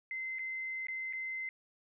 sine tone with dropouts, 2066 Hz, C7, 22 cents flat, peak -36 dBFS, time 0.11-1.49 s, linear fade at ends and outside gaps 1 ms, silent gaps 0.386-0.392 / 0.869-0.884 / 1.127-1.133 s, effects none

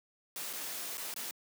white noise with dropouts, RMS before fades -40 dBFS, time 0.36-1.31 s, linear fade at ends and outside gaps 1 ms, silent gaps 0.53-0.534 / 0.972-0.979 / 1.14-1.162 s, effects high-pass 200 Hz 12 dB/octave

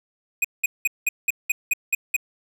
square tone bursts, 2489 Hz, D#7, in tune, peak -18 dBFS, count 9, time 0.42-2.165 s, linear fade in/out 5 ms, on 25 ms, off 190 ms, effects 10-bit

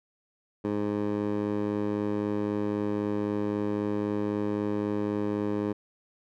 15% pulse tone with band-pass filter, 103.83 Hz, G#2, in tune, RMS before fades -29 dBFS, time 0.64-5.73 s, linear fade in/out 10 ms, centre 400 Hz, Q 0.99, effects none

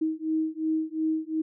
sine beating tone pair, 315 / 317.8 Hz, D#4 / D#4, +21 / +37 cents, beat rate 2.8 Hz, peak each -28 dBFS, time 0.01-1.42 s, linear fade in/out 10 ms, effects none

